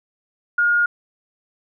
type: tone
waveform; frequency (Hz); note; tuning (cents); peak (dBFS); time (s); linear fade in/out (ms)
sine; 1426; F6; +36; -14; 0.58-0.86; 5
effects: none